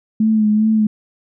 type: tone with vibrato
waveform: sine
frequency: 215.6 Hz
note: A3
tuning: 35 cents flat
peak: -11 dBFS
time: 0.2-0.87 s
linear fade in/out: 5 ms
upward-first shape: sine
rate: 2.5 Hz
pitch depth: 35 cents each way
effects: none